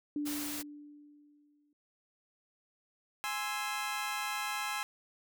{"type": "tone with exponential decay", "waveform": "sine", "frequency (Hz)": 293.7, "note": "D4", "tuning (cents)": 0, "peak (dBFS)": -31, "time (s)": [0.16, 1.73], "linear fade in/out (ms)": 2, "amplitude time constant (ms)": 340}
{"type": "noise", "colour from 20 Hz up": "white", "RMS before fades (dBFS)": -40, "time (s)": [0.25, 0.63], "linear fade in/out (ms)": 20}
{"type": "chord", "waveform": "20% pulse", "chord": "Ab augmented", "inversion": "none", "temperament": "equal", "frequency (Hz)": [830.6, 1046.5, 1318.5], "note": ["Ab5", "C6", "E6"], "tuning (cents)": [0, 0, 0], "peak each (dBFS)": [-33, -34, -34], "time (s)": [3.24, 4.83], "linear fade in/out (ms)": 0}
{"effects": []}